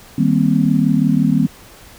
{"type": "chord", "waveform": "sine", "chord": "C minor seventh", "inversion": "first", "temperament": "just", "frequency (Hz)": [156.98, 196.22, 235.5, 261.6], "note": ["Eb3", "G3", "Bb3", "C4"], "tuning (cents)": [16, 2, 18, 0], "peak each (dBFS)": -17, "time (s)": [0.18, 1.47], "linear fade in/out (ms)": 5, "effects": ["pink hiss -42 dBFS RMS until 1.98 s"]}